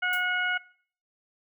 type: harmonic tone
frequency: 727 Hz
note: F#5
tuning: 31 cents flat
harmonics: 1 / 2 / 3 / 4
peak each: -35 / -26 / -31 / -36 dBFS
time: 0.02-0.58 s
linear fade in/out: 10 ms
type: noise with exponential decay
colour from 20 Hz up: violet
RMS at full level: -34 dBFS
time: 0.13-0.27 s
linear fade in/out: 1 ms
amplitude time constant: 30 ms
effects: noise-tail reverb RT60 0.5 s tail -21 dB re dry